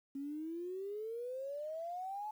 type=exponential sweep; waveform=sine; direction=up; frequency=271.3 to 865 Hz; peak=-39 dBFS; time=0.15-2.31 s; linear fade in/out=5 ms; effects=11-bit